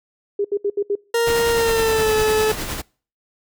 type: tone bursts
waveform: sine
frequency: 405.6 Hz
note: G#4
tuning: 41 cents flat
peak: -17 dBFS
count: 5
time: 0.39-0.954 s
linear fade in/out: 5 ms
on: 56 ms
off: 71 ms
type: tone with pitch glide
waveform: 40% pulse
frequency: 466.2 to 432.5 Hz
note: A#4 to A4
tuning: 0 to -30 cents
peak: -15 dBFS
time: 1.14-2.52 s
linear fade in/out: 5 ms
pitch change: -130 cents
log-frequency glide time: 1.52-2.14 s
type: noise with tremolo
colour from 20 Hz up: pink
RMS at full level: -25 dBFS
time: 1.26-2.82 s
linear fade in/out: 20 ms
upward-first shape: triangle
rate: 9.8 Hz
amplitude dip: 50%
effects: noise-tail reverb RT60 0.4 s tail -25 dB re dry